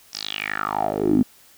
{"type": "tone with band-pass filter sweep", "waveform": "10% pulse", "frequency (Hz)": 51.9, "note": "G#1", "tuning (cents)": 0, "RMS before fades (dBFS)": -23, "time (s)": [0.13, 1.23], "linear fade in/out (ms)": 5, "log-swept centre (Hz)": [5600, 230], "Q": 6.5, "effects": ["white hiss -52 dBFS RMS until 1.57 s"]}